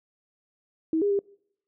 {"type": "tone with pitch steps", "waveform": "sine", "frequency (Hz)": [320.9, 406.5, 400], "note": ["E4", "G#4", "G4"], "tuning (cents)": [-46, -37, 35], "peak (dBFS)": -21, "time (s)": [0.93, 1.191], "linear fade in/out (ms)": 2, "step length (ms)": 87, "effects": ["noise-tail reverb RT60 0.7 s tail -25 dB re dry"]}